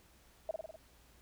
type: tone with echo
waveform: sine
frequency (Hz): 641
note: E5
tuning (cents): -49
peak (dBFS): -32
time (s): 0.49-0.51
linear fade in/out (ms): 2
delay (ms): 50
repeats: 5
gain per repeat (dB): -3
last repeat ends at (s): 0.76
effects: added 60 Hz sine -66 dBFS peak until 1.21 s + pink hiss -65 dBFS RMS until 1.21 s